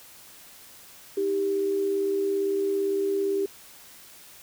sine tone pair together, 316.7 / 394.4 Hz, D#4 / G4, +31 / +11 cents, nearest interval major third, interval 380 cents, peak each -33 / -23 dBFS, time 1.17-3.46 s, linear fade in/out 5 ms, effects white hiss -49 dBFS RMS until 4.42 s

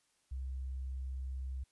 sine tone, 65.41 Hz, C2, in tune, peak -37 dBFS, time 0.31-1.64 s, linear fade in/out 10 ms, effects white hiss -75 dBFS RMS until 1.71 s + resampled to 24000 Hz

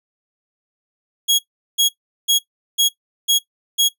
sawtooth tone bursts, 3312 Hz, G#7, 5 cents flat, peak -9 dBFS, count 6, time 1.28-3.89 s, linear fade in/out 20 ms, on 110 ms, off 390 ms, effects noise-tail reverb RT60 0.1 s tail -17 dB re dry

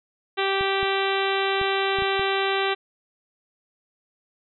harmonic tone, 390 Hz, G4, 9 cents flat, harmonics 1 / 2 / 3 / 4 / 5 / 6 / 7 / 8 / 9 / 10, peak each -25 / -28 / -30 / -31 / -32 / -33 / -33 / -34 / -35 / -35 dBFS, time 0.37-2.75 s, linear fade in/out 20 ms
clicks, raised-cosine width 5 ms, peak -25 dBFS, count 6, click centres 0.61 / 0.83 / 1.614 / 1.987 / 2.022 / 2.195 s
effects none

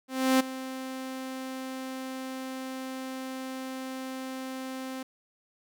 sawtooth tone with ADSR envelope, 261.6 Hz, C4, in tune, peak -15 dBFS, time 0.08-5.03 s, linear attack 320 ms, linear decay 11 ms, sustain -16 dB, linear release 6 ms, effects none

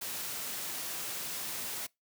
white noise, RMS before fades -38 dBFS, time 0.01-1.87 s, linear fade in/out 10 ms, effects noise-tail reverb RT60 0.2 s tail -25 dB re dry + high-pass 100 Hz 12 dB/octave

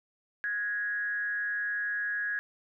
sine tone with frequency modulation, 1661.2 Hz, G#6, in tune, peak -29 dBFS, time 0.44-2.39 s, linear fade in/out 0 ms, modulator 211 Hz, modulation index 0.43, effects none

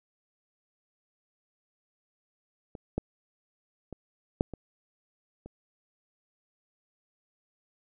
clicks, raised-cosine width 2 ms, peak -27 / -15 / -26 / -10 / -25 / -30 dBFS, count 6, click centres 2.752 / 2.98 / 3.927 / 4.409 / 4.537 / 5.46 s, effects none

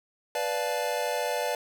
square chord, B half-diminished seventh, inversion none, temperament equal with one note detuned, 493.9 / 587.3 / 698.5 / 870.4 Hz, B4 / D5 / F5 / A5, 0 / 0 / 0 / -19 cents, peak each -33 / -32 / -35 / -34 dBFS, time 0.35-1.55 s, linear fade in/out 2 ms, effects none

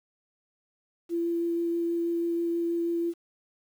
sine tone with vibrato, 339.2 Hz, E4, 50 cents sharp, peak -25 dBFS, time 1.09-3.14 s, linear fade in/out 50 ms, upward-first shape sine, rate 6.2 Hz, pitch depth 8 cents each way, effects 9-bit

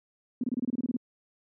sine tone bursts, 247.1 Hz, B3, 1 cent sharp, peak -25 dBFS, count 11, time 0.41-0.966 s, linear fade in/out 2 ms, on 26 ms, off 27 ms, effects high-pass 150 Hz 12 dB/octave

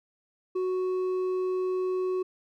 sine tone with hard clipping, 370 Hz, F#4, in tune, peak -27 dBFS, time 0.55-2.23 s, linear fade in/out 10 ms, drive 4 dB, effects none

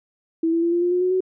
sine tone with pitch steps, 327.4 / 333.5 / 339.7 / 346.1 / 352.5 / 359.1 / 365.8 / 372.6 Hz, E4 / E4 / F4 / F4 / F4 / F4 / F#4 / F#4, -12 / +20 / -48 / -16 / +16 / +48 / -20 / +12 cents, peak -17 dBFS, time 0.43-1.206 s, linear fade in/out 5 ms, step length 97 ms, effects none

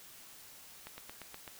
slowing click train, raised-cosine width 0.3 ms, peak -29 dBFS, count 6, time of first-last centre 0.87-1.478 s, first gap 110 ms, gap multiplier 1.05, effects white hiss -54 dBFS RMS until 1.59 s

